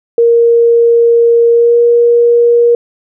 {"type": "tone with pitch glide", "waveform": "sine", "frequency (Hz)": [467.5, 473.5], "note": ["A#4", "A#4"], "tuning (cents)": [5, 27], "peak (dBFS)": -4, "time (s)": [0.18, 2.75], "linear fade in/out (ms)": 2, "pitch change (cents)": 22, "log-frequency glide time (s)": [1.51, 1.78], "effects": []}